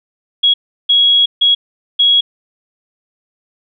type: tone bursts at uneven times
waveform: sine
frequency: 3322 Hz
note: G#7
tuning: in tune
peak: -7 dBFS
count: 4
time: 0.43-0.54 / 0.89-1.26 / 1.41-1.55 / 1.99-2.21 s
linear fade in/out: 10 ms
effects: none